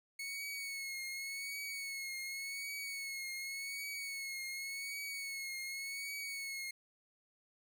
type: tone with vibrato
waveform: sawtooth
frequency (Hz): 2201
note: C#7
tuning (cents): -13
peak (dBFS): -37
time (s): 0.19-6.71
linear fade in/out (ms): 5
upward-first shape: triangle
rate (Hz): 0.88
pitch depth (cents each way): 55
effects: none